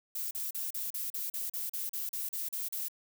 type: noise bursts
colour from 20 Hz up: violet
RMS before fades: -36 dBFS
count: 14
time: 0.15-2.884 s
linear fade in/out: 5 ms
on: 160 ms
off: 38 ms
effects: none